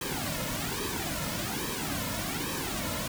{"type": "noise with flanger", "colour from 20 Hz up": "pink", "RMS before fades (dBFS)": -33, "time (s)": [0.01, 3.08], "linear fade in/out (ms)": 5, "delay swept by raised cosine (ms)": [1.4, 2.6], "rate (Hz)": 1.2, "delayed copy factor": -0.75, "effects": []}